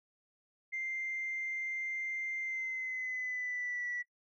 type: tone with pitch glide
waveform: sine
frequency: 2093 to 1952.8 Hz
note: C7 to B6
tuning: 0 to -20 cents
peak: -34 dBFS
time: 0.72-4.03 s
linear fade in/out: 20 ms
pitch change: -120 cents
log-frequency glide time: 2.41-3.88 s
effects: noise-tail reverb RT60 0.1 s tail -21 dB re dry + tanh soft clip ceiling -30 dBFS